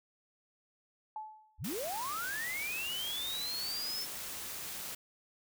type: tone with exponential decay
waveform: sine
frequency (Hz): 864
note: A5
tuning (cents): -32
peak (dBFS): -36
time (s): 1.16-1.62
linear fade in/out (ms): 2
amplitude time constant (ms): 100
type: linear sweep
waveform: sine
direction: up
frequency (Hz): 33.94 to 5390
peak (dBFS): -36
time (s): 1.58-4.07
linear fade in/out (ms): 50
type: noise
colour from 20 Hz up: white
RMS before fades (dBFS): -42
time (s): 1.64-4.95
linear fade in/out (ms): 5
effects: none